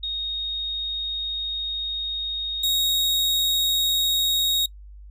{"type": "tone pair in turn", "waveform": ["sine", "40% pulse"], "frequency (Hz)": [3727, 3766], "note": ["A#7", "A#7"], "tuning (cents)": [-1, 17], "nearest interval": "unison", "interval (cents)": 18, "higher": "second", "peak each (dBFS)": [-25, -18], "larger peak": "second", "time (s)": [[0.03, 2.63], [2.63, 4.66]], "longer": "first", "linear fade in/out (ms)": 5, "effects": ["noise-tail reverb RT60 0.1 s tail -25 dB re dry", "added 50 Hz sine -40 dBFS peak until 5.1 s"]}